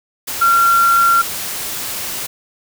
sine tone in noise, 1373 Hz, F6, 30 cents flat, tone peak -9 dBFS, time 0.41-1.22 s, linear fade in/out 10 ms, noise white, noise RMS -24 dBFS, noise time 0.27-2.27 s, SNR +12 dB, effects none

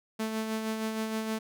sawtooth tone with tremolo, 220 Hz, A3, in tune, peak -25 dBFS, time 0.19-1.39 s, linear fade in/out 10 ms, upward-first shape sine, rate 6.4 Hz, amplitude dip 40%, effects none

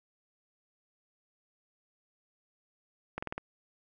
slowing click train, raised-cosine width 0.5 ms, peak -20 dBFS, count 5, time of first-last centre 3.18-3.38 s, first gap 45 ms, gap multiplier 1.07, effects none

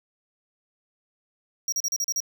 square tone bursts, 5670 Hz, F8, 25 cents sharp, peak -24 dBFS, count 7, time 1.68-2.203 s, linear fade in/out 2 ms, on 43 ms, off 37 ms, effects none

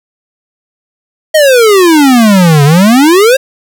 square exponential two-way sweep, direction down then up, 640 to 138.59 to 550 Hz, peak -3 dBFS, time 1.34-3.37 s, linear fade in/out 10 ms, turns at 2.64 s, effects none

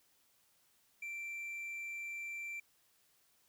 triangle tone, 2349 Hz, D7, in tune, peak -39 dBFS, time 1.02-2.6 s, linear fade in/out 5 ms, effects white hiss -72 dBFS RMS until 3.48 s

